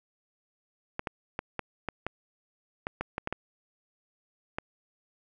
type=clicks; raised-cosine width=0.5 ms; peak=-16 dBFS; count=12; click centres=0.994 / 1.072 / 1.391 / 1.593 / 1.887 / 2.066 / 2.869 / 3.01 / 3.181 / 3.274 / 3.326 / 4.585 s; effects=none